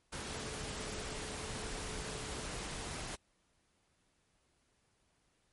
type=tone in noise; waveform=sine; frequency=433.3 Hz; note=A4; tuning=27 cents flat; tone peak=-50 dBFS; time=0.29-2.48 s; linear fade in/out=10 ms; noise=pink; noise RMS=-42 dBFS; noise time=0.12-3.16 s; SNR=-11 dB; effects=pink hiss -75 dBFS RMS until 5.52 s + MP3 48 kbps